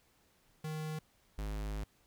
square tone pair in turn, 155.56 / 51.91 Hz, D#3 / G#1, 0 / 0 cents, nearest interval octave + perfect fifth, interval 1900 cents, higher first, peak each -38 / -37 dBFS, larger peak second, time 0.64-0.99 / 1.38-1.84 s, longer second, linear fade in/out 5 ms, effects pink hiss -70 dBFS RMS until 2.06 s

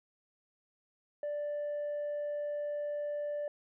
sine tone with tanh clipping, 587.3 Hz, D5, in tune, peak -34 dBFS, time 1.23-3.48 s, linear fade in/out 2 ms, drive 1 dB, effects none

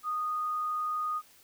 sine tone, 1236 Hz, D#6, 12 cents flat, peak -29 dBFS, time 0.03-1.22 s, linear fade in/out 50 ms, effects white hiss -59 dBFS RMS until 1.43 s

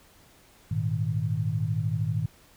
sine chord, Ab suspended second, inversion none, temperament just, 103.83 / 116.8 / 155.74 Hz, Ab2 / Bb2 / Eb3, 0 / +4 / +2 cents, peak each -29 dBFS, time 0.71-2.26 s, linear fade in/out 5 ms, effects pink hiss -57 dBFS RMS until 2.56 s

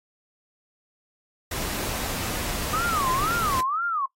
pink noise, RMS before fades -30 dBFS, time 1.51-3.61 s, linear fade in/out 5 ms
sine tone with vibrato, 1200 Hz, D6, 37 cents sharp, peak -23 dBFS, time 2.73-4.06 s, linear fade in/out 5 ms, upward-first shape sine, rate 2 Hz, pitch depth 270 cents each way
effects noise-tail reverb RT60 0.1 s tail -17 dB re dry + AAC 48 kbps

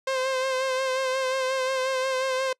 sawtooth tone with vibrato, 523.3 Hz, C5, in tune, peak -20 dBFS, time 0.07-2.53 s, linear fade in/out 5 ms, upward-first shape sine, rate 5.6 Hz, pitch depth 33 cents each way, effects noise-tail reverb RT60 0.1 s tail -26 dB re dry + low-pass 7000 Hz 12 dB/octave

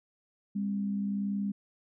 sine tone pair together, 201.6 / 262.8 Hz, G3 / C4, +49 / +8 cents, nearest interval perfect fourth, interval 459 cents, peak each -29 / -40 dBFS, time 0.55-1.52 s, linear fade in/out 10 ms, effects none

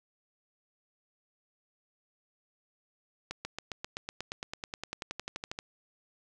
accelerating click train, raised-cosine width 0.2 ms, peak -19 dBFS, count 23, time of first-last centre 3.31-5.589 s, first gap 140 ms, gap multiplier 0.97, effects none

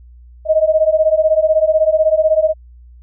sine beating tone pair, 620 / 636 Hz, D#5 / D#5, -6 / +38 cents, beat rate 16 Hz, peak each -13 dBFS, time 0.45-2.54 s, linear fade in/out 50 ms, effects added 60 Hz sine -38 dBFS peak until 3.02 s

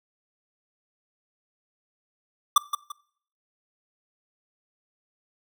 square tone with echo, 1174.7 Hz, D6, in tune, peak -13 dBFS, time 2.56-2.58 s, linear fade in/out 5 ms, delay 170 ms, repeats 2, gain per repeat -10 dB, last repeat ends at 2.92 s, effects noise-tail reverb RT60 0.6 s tail -22 dB re dry

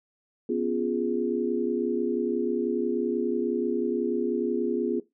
sine chord, C# dominant seventh, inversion third, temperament equal, 246.9 / 277.2 / 349.2 / 415.3 Hz, B3 / C#4 / E#4 / G#4, 0 / 0 / 0 / 0 cents, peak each -29 / -34 / -28 / -29 dBFS, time 0.49-5 s, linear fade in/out 5 ms, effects noise-tail reverb RT60 0.2 s tail -18 dB re dry

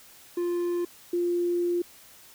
triangle / sine tone pair in turn, 349.2 / 349.2 Hz, F4 / F4, 0 / 0 cents, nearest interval unison, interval 0 cents, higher neither, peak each -23 dBFS, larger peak neither, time 0.37-0.85 / 1.13-1.82 s, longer second, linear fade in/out 5 ms, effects white hiss -52 dBFS RMS until 2.34 s

